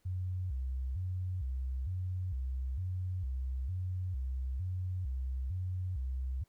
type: tone with vibrato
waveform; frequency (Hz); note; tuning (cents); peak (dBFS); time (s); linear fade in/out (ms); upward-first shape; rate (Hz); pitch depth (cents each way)
sine; 77.1; D#2; -15; -33; 0.05-6.44; 10; square; 1.1; 300
effects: pink hiss -74 dBFS RMS until 6.48 s